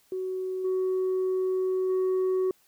sine tone with level steps, 373.4 Hz, F#4, 16 cents sharp, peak -28 / -22 / -20 dBFS, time 0.12-2.51 s, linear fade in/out 2 ms, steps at 0.64 / 1.89 s, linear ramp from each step 10 ms, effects tanh soft clip ceiling -22 dBFS + white hiss -64 dBFS RMS until 2.67 s

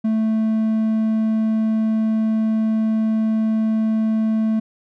triangle tone, 220 Hz, A3, in tune, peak -14 dBFS, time 0.04-4.6 s, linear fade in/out 10 ms, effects none

